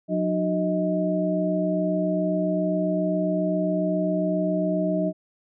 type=tone cluster; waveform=sine; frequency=181.2 / 303.6 / 371 / 631 Hz; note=F#3 / D#4 / F#4 / D#5; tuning=-36 / -42 / +5 / +24 cents; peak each=-25 / -27 / -34 / -25 dBFS; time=0.08-5.13 s; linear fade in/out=50 ms; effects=none